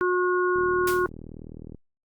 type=harmonic tone; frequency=361.7 Hz; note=F#4; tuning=39 cents flat; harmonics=1 / 3 / 4; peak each=-22 / -27 / -28 dBFS; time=0.01-1.06 s; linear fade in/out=0 ms
type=click train; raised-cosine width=3 ms; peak=-27 dBFS; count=48; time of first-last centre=0.56-1.747 s; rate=39.6 Hz
type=noise with exponential decay; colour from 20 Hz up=white; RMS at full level=-28 dBFS; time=0.87-1.09 s; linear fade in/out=5 ms; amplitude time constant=47 ms
effects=Opus 48 kbps